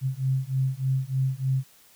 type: beating tone pair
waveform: sine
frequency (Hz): 130.81 / 134.11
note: C3 / C3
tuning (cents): 0 / +43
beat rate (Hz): 3.3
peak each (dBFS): -26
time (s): 0.01-1.64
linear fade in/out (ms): 50
effects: white hiss -56 dBFS RMS until 1.95 s